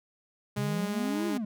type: tone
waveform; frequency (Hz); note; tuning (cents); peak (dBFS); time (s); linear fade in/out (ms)
sawtooth; 206.2; G#3; -12; -27; 0.56-1.38; 10
type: exponential two-way sweep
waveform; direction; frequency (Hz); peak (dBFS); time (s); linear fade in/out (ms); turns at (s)
triangle; up then down; 126 to 349.2 to 198.8; -28; 0.57-1.45; 5; 1.27
effects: none